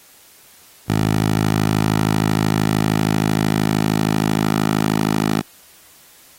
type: tone with high-pass filter sweep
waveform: 10% pulse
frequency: 53 Hz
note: G#1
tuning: 36 cents sharp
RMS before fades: -18 dBFS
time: 0.88-5.42 s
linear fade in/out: 20 ms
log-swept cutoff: 110 to 190 Hz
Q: 1.3
effects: white hiss -48 dBFS RMS until 6.38 s + AAC 48 kbps